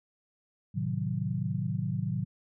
sine chord, A diminished seventh, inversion none, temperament equal, 110 / 130.81 / 155.56 / 185 Hz, A2 / C3 / Eb3 / Gb3, 0 / 0 / 0 / 0 cents, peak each -34 dBFS, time 0.74-2.25 s, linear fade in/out 20 ms, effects none

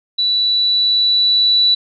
sine tone with level ramp, 3951 Hz, B7, in tune, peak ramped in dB -13 to -9 dBFS, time 0.18-1.75 s, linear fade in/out 10 ms, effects none

